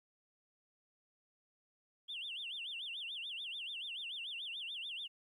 sine tone with vibrato, 3125 Hz, G7, 6 cents flat, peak -40 dBFS, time 2.08-5.08 s, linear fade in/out 20 ms, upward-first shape sine, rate 6.9 Hz, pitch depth 260 cents each way, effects tanh soft clip ceiling -36 dBFS + 13-bit

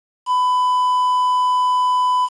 triangle tone with quantisation, 1000 Hz, B5, 21 cents sharp, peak -12 dBFS, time 0.26-2.29 s, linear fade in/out 50 ms, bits 6, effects resampled to 22050 Hz

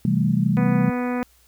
sine chord, A minor seventh, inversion first, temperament equal, 130.81 / 164.81 / 196 / 220 Hz, C3 / E3 / G3 / A3, 0 / 0 / 0 / 0 cents, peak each -23 / -22 / -21 / -24 dBFS, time 0.05-0.9 s, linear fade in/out 2 ms
harmonic tone, 246.9 Hz, B3, in tune, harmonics 1 / 2 / 3 / 4 / 5 / 6 / 7 / 8 / 9 / 10, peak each -23 / -29 / -33 / -35 / -37 / -39 / -40 / -41 / -42 / -43 dBFS, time 0.57-1.23 s, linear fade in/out 0 ms
effects added 60 Hz sine -58 dBFS peak until 1.47 s + white hiss -58 dBFS RMS until 1.47 s

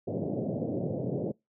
pink band-pass noise, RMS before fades -32 dBFS, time 0.07-1.32 s, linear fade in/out 10 ms, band 110 to 620 Hz, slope 48 dB/octave, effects noise-tail reverb RT60 0.2 s tail -24 dB re dry

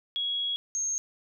sine tone pair in turn, 3326 / 6440 Hz, G#7 / G8, +2 / +46 cents, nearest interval major seventh, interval 1144 cents, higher second, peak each -27 dBFS, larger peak neither, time 0.16-0.56 / 0.75-0.98 s, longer first, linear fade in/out 0 ms, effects none

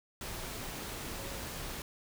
sine tone in noise, 549 Hz, C#5, 17 cents flat, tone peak -49 dBFS, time 1.18-1.42 s, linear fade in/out 2 ms, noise pink, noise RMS -41 dBFS, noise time 0.21-1.82 s, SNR -11 dB, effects none

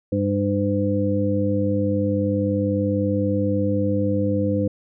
harmonic tone with a mistuned harmonic, 100.4 Hz, G2, 42 cents sharp, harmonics 1 / 2 / 3 / 5, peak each -24 / -24 / -24 / -24 dBFS, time 0.12-4.68 s, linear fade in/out 5 ms, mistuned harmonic 5, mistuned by +19 cents, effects none

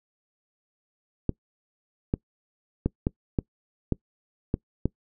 clicks, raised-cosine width 3 ms, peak -10 dBFS, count 8, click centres 1.293 / 2.139 / 2.86 / 3.069 / 3.388 / 3.923 / 4.541 / 4.856 s, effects noise-tail reverb RT60 0.1 s tail -24 dB re dry

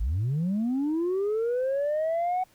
sine linear sweep, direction up, 46 to 750 Hz, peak -22 dBFS, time 0-2.44 s, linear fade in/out 10 ms, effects tanh soft clip ceiling -22 dBFS + pink hiss -61 dBFS RMS until 2.54 s

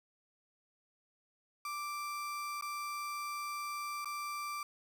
35% pulse tone with dropouts, 1174.7 Hz, D6, in tune, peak -36 dBFS, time 1.65-4.63 s, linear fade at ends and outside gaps 2 ms, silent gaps 2.611-2.623 / 4.046-4.056 s, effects none

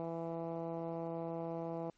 10% pulse tone with low-pass filter, 166.1 Hz, E3, 13 cents sharp, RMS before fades -40 dBFS, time 0-1.9 s, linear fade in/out 0 ms, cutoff 700 Hz, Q 1.3, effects pink hiss -73 dBFS RMS until 1.97 s + MP3 32 kbps

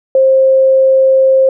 sine tone, 530 Hz, C5, 22 cents sharp, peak -5 dBFS, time 0.15-1.49 s, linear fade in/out 2 ms, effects none

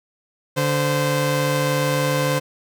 sawtooth tone pair together, 145.36 / 518 Hz, D3 / C5, -17 / -17 cents, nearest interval octave + minor seventh, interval 2200 cents, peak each -17 dBFS, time 0.56-2.4 s, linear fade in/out 20 ms, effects none

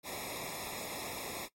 pink noise with comb filter, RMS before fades -41 dBFS, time 0.03-1.49 s, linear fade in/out 50 ms, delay 0.66 ms, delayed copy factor -1, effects noise-tail reverb RT60 0.1 s tail -18 dB re dry + MP3 64 kbps

